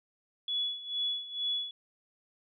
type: tone with tremolo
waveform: sine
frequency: 3400 Hz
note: G#7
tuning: 40 cents sharp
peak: -28 dBFS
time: 0.48-1.71 s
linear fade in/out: 2 ms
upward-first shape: sine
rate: 2.2 Hz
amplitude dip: 80%
effects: none